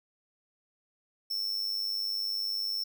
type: tone with amplitude modulation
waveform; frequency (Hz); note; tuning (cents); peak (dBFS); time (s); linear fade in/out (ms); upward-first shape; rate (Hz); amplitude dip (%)
square; 5400; E8; +41; -27; 1.3-2.84; 10; sine; 100; 80
effects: none